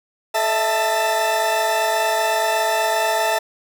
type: tone cluster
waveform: 40% pulse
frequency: 433.7 / 614 / 662 / 884 / 1793 Hz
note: A4 / D#5 / E5 / A5 / A6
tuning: -25 / -23 / +7 / +8 / +32 cents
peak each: -28 / -29 / -20 / -20 / -28 dBFS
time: 0.34-3.39 s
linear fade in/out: 10 ms
effects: none